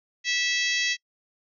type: harmonic tone with a mistuned harmonic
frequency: 654 Hz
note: E5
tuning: 14 cents flat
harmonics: 3 / 4 / 5 / 6 / 7 / 8 / 9 / 10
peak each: -27 / -29 / -31 / -33 / -34 / -35 / -36 / -37 dBFS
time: 0.24-0.97 s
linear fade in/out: 50 ms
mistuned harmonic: 8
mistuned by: +36 cents
effects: noise-tail reverb RT60 0.1 s tail -25 dB re dry